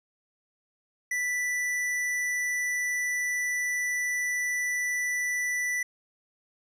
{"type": "tone with hard clipping", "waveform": "sine", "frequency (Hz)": 1975.5, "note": "B6", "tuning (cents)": 0, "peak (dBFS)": -28, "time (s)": [1.11, 5.83], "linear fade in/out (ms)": 5, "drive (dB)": 13, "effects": ["resampled to 32000 Hz"]}